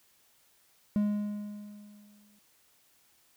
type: tone with exponential decay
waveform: triangle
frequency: 207.4 Hz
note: G#3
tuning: 2 cents flat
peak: -21 dBFS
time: 0.96-2.39 s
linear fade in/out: 0 ms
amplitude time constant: 310 ms
effects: white hiss -66 dBFS RMS until 3.36 s